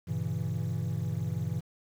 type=chord; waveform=triangle; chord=G diminished seventh; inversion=none; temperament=equal with one note detuned; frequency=98 / 118.65 / 138.59 / 164.81 Hz; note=G2 / Bb2 / Db3 / Fb3; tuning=0 / +31 / 0 / 0 cents; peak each=-33 / -32 / -34 / -32 dBFS; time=0.07-1.61 s; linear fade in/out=20 ms; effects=tanh soft clip ceiling -20 dBFS + 9-bit

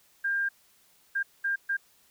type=tone bursts at uneven times; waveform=sine; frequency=1600 Hz; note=G6; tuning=35 cents sharp; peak=-25 dBFS; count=4; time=0.24-0.49 / 1.15-1.23 / 1.44-1.56 / 1.69-1.77 s; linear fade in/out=10 ms; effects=white hiss -63 dBFS RMS until 2.1 s

